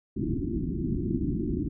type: low-pass noise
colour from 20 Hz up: white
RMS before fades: -29 dBFS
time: 0.16-1.69 s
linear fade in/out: 10 ms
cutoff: 360 Hz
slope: 96 dB/octave
effects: none